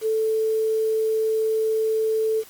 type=tone with quantisation; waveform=sine; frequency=440 Hz; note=A4; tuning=in tune; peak=-19 dBFS; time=0.01-2.44 s; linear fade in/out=50 ms; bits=7; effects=white hiss -48 dBFS RMS until 2.49 s + Opus 48 kbps